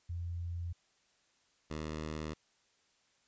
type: tone pair in turn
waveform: sine / 10% pulse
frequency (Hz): 86.1 / 77.53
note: F2 / D#2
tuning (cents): -24 / -6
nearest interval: major second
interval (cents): 182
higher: first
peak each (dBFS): -36 / -30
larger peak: second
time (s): 0.09-0.73 / 1.7-2.34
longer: neither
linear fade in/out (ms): 10
effects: white hiss -72 dBFS RMS until 3.27 s + resampled to 16000 Hz